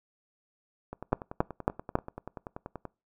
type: two click trains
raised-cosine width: 1 ms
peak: -24 / -9 dBFS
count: 21 / 4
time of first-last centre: 0.93-2.853 / 1.13-1.954 s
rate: 10.4 / 3.64 Hz
effects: noise-tail reverb RT60 0.3 s tail -24 dB re dry